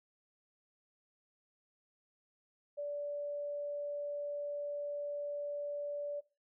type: tone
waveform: sine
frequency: 580 Hz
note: D5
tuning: 22 cents flat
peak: -36 dBFS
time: 2.77-6.21 s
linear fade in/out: 20 ms
effects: noise-tail reverb RT60 0.3 s tail -18 dB re dry